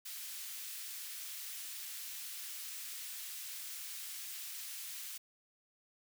white high-pass noise, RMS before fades -45 dBFS, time 0.05-5.18 s, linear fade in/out 10 ms, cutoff 2000 Hz, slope 12 dB/octave, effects none

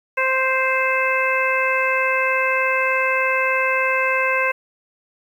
harmonic tone, 523.3 Hz, C5, in tune, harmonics 1 / 2 / 3 / 4 / 5, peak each -23 / -23 / -23 / -23 / -23 dBFS, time 0.17-4.52 s, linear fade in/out 10 ms, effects 8-bit

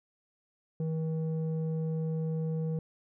square tone with low-pass filter, 159.9 Hz, D#3, 48 cents sharp, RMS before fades -32 dBFS, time 0.8-2.79 s, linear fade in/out 2 ms, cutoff 360 Hz, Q 8.2, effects none

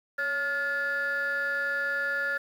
sine tone cluster, 558 / 1417 / 1727 Hz, C#5 / F6 / A6, +11 / +25 / -33 cents, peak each -35 / -28 / -28 dBFS, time 0.18-2.38 s, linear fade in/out 10 ms, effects tanh soft clip ceiling -22 dBFS + 9-bit

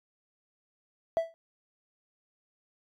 triangle tone with exponential decay, 659.3 Hz, E5, in tune, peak -17 dBFS, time 1.17-1.34 s, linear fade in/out 0 ms, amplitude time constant 35 ms, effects tanh soft clip ceiling -19 dBFS

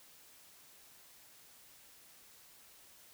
silence, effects white hiss -60 dBFS RMS until 3.13 s

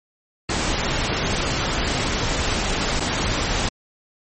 pink noise with dropouts, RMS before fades -22 dBFS, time 0.49-3.69 s, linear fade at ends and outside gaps 5 ms, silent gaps 2.998-3.004 s, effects MP3 32 kbps

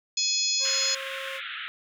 harmonic tone, 845 Hz, G#5, 30 cents sharp, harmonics 3 / 4 / 5 / 6 / 7 / 8, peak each -35 / -33 / -28 / -28 / -37 / -29 dBFS, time 0.17-0.95 s, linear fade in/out 5 ms
sawtooth tone, 538 Hz, C5, 48 cents sharp, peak -33 dBFS, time 0.59-1.41 s, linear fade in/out 50 ms
pink band-pass noise, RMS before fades -36 dBFS, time 0.65-1.68 s, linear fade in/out 0 ms, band 1300 to 3700 Hz, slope 96 dB/octave
effects none

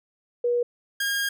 sine / sawtooth tone pair in turn, 482.3 / 1622.3 Hz, B4 / G#6, -41 / -41 cents, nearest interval octave + major sixth, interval 2100 cents, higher second, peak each -20 dBFS, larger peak neither, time 0.44-0.63 / 1-1.29 s, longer second, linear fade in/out 5 ms, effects none

